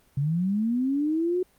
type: linear sweep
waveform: sine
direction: up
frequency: 134 to 370 Hz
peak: -22 dBFS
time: 0.17-1.43 s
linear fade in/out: 5 ms
effects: pink hiss -62 dBFS RMS until 1.58 s + Opus 32 kbps